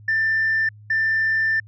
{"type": "tone pair in turn", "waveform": "sine", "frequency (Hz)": [1781, 1781], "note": ["A6", "A6"], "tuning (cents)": [21, 21], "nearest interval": "unison", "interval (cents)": 0, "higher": "neither", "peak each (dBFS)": [-16, -16], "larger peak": "neither", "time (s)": [[0.08, 0.69], [0.9, 1.6]], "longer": "second", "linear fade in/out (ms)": 5, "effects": ["tanh soft clip ceiling -14 dBFS", "added 105 Hz sine -42 dBFS peak until 1.67 s"]}